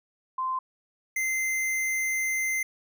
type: tone pair in turn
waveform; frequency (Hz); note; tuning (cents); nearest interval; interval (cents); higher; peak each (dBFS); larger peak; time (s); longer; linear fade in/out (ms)
sine / square; 1038 / 2076; C6 / C7; -14 / -14; octave; 1200; second; -26 / -26; neither; 0.38-0.59 / 1.16-2.63; second; 5
effects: none